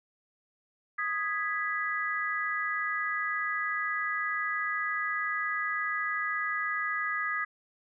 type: chord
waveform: sine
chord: G# minor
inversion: second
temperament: equal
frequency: 1244.5 / 1661.2 / 1975.5 Hz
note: D#6 / G#6 / B6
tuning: 0 / 0 / 0 cents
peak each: -33 dBFS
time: 0.98-7.45 s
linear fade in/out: 10 ms
effects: none